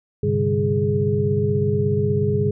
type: tone cluster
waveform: sine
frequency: 100.2 / 128.9 / 145.4 / 199.9 / 416.4 Hz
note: G2 / C3 / D3 / G3 / G#4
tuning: +38 / -26 / -17 / +34 / +5 cents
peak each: -23 / -25 / -24 / -26 / -21 dBFS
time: 0.23-2.51 s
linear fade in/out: 5 ms
effects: none